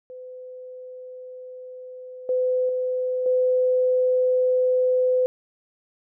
sine tone with level steps, 507 Hz, B4, 45 cents sharp, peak -36 / -19 / -22 / -17 dBFS, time 0.1-5.26 s, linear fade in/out 0 ms, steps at 2.29 / 2.69 / 3.26 s, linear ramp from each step 2 ms, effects none

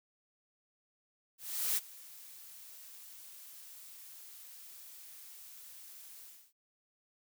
blue noise with ADSR envelope, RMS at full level -31 dBFS, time 1.38-6.53 s, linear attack 390 ms, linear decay 27 ms, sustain -21 dB, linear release 290 ms, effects none

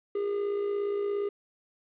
triangle tone with amplitude modulation, 406.1 Hz, G#4, 39 cents flat, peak -23 dBFS, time 0.15-1.29 s, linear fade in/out 5 ms, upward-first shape sine, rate 57.2 Hz, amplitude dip 50%, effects resampled to 8000 Hz + 10-bit

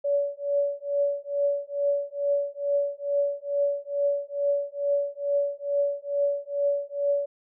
sine tone with tremolo, 569 Hz, C#5, 45 cents sharp, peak -19 dBFS, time 0.04-7.26 s, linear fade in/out 10 ms, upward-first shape triangle, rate 2.3 Hz, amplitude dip 100%, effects none

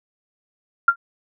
sine tone with exponential decay, 1386 Hz, F6, 14 cents flat, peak -6 dBFS, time 0.88-0.96 s, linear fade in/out 5 ms, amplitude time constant 16 ms, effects none

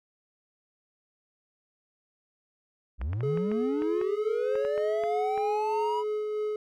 triangle linear sweep, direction up, 49 to 987.8 Hz, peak -26 dBFS, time 2.98-6.04 s, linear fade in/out 50 ms
clicks, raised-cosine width 0.5 ms, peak -25 dBFS, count 12, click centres 3.015 / 3.132 / 3.207 / 3.374 / 3.516 / 3.821 / 4.014 / 4.555 / 4.65 / 4.778 / 5.037 / 5.377 s
triangle tone with tremolo, 424.6 Hz, G#4, 38 cents sharp, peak -25 dBFS, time 3.23-6.56 s, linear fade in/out 2 ms, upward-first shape sine, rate 3.2 Hz, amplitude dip 25%
effects none

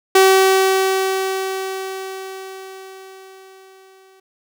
sawtooth tone with exponential decay, 381.9 Hz, G4, 45 cents flat, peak -4 dBFS, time 0.15-4.2 s, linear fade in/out 5 ms, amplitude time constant 880 ms, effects none

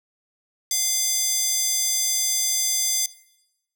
square tone with high-pass filter, 693 Hz, F5, 14 cents flat, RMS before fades -23 dBFS, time 0.71-3.06 s, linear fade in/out 2 ms, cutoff 6000 Hz, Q 1.7, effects noise-tail reverb RT60 0.9 s tail -19 dB re dry

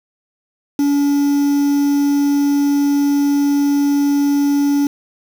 triangle tone with quantisation, 284.8 Hz, C#4, 47 cents sharp, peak -10 dBFS, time 0.79-4.87 s, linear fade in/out 2 ms, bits 5, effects none

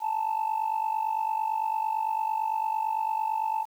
sine tone with amplitude modulation, 880 Hz, A5, in tune, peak -20 dBFS, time 0-3.66 s, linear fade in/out 50 ms, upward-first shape sine, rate 48.9 Hz, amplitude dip 85%, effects tanh soft clip ceiling -21 dBFS + 9-bit

